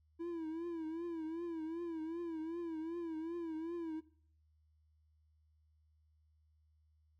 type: tone with vibrato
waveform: triangle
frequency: 329.6 Hz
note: E4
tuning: in tune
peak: -37 dBFS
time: 0.19-4.01 s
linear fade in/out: 20 ms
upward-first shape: triangle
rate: 2.6 Hz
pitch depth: 100 cents each way
effects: noise-tail reverb RT60 0.6 s tail -20 dB re dry + added 77 Hz sine -69 dBFS peak until 7.19 s